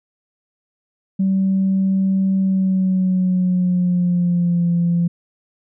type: tone with pitch glide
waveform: sine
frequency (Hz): 191.8 to 171.86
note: G3 to F3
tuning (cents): -37 to -28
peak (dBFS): -13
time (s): 1.19-5.08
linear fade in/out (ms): 10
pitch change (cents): -191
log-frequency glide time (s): 2.38-4.7
effects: tanh soft clip ceiling -10 dBFS